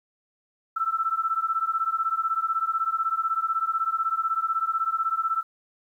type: beating tone pair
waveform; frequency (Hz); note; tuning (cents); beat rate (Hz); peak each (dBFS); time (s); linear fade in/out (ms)
sine; 1318.5 / 1334.5; E6 / E6; 0 / +21; 16; -26; 0.76-5.43; 10
effects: 10-bit